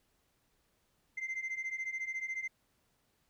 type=beating tone pair; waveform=sine; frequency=2071 / 2085 Hz; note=C7 / C7; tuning=-18 / -7 cents; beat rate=14 Hz; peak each=-38 / -36 dBFS; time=1.17-2.48 s; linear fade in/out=10 ms; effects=tanh soft clip ceiling -33 dBFS + pink hiss -75 dBFS RMS until 3.29 s